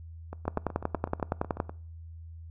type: two click trains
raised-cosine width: 1 ms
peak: -13 / -24 dBFS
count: 13 / 12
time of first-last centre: 0.48-1.601 / 0.33-1.695 s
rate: 10.7 / 8.06 Hz
effects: noise-tail reverb RT60 0.5 s tail -22 dB re dry + added 82 Hz sine -42 dBFS peak until 2.5 s